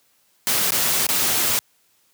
white noise with dropouts, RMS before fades -20 dBFS, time 0.47-1.59 s, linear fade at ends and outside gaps 0 ms, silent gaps 0.706-0.72 / 1.067-1.089 s, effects white hiss -62 dBFS RMS until 2.13 s + high-pass 80 Hz 12 dB/octave

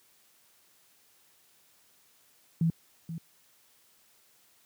sine tone with echo, 164.81 Hz, E3, in tune, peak -22 dBFS, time 2.61-2.7 s, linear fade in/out 2 ms, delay 480 ms, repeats 1, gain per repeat -12 dB, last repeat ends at 3.18 s, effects white hiss -64 dBFS RMS until 4.65 s + high-pass 80 Hz 12 dB/octave

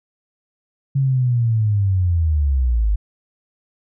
sine linear sweep, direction down, 138.59 to 49.01 Hz, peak -14 dBFS, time 0.95-2.96 s, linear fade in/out 10 ms, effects none

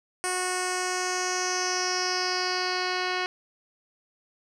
10% pulse tone with low-pass filter sweep, 365.7 Hz, F#4, 20 cents flat, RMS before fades -28 dBFS, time 0.24-3.26 s, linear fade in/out 0 ms, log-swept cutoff 8900 to 3800 Hz, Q 4.7, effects none

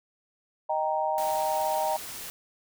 sine chord, Eb major, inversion none, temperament equal, 622.3 / 784 / 932.3 Hz, Eb5 / G5 / Bb5, 0 / 0 / 0 cents, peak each -29 dBFS, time 0.69-1.97 s, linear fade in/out 10 ms
white noise, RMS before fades -39 dBFS, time 1.18-2.3 s, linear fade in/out 0 ms
effects none

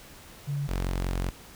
sine / sawtooth tone pair in turn, 142.4 / 45.24 Hz, C#3 / F#1, +47 / -38 cents, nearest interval octave + minor sixth, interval 1985 cents, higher first, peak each -27 / -23 dBFS, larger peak second, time 0.47-0.68 / 0.68-1.31 s, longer second, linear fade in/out 20 ms, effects pink hiss -49 dBFS RMS until 1.55 s

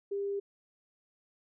sine tone, 400 Hz, G4, 35 cents sharp, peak -31 dBFS, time 0.11-0.4 s, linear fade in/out 10 ms, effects none

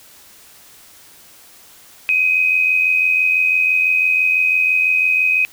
sine tone pair together, 2438 / 2524 Hz, D#7 / D#7, -36 / +24 cents, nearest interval minor second, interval 60 cents, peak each -21 / -13 dBFS, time 2.09-5.45 s, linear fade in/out 0 ms, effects white hiss -45 dBFS RMS until 5.52 s

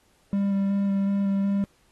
triangle tone with vibrato, 197.9 Hz, G3, 17 cents sharp, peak -19 dBFS, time 0.33-1.64 s, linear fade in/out 0 ms, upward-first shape square, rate 2.7 Hz, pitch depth 10 cents each way, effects pink hiss -64 dBFS RMS until 1.91 s + AAC 32 kbps

